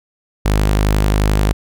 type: tone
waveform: sawtooth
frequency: 51.4 Hz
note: G#1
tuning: 17 cents flat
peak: -8 dBFS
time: 0.45-1.53 s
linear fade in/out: 10 ms
effects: none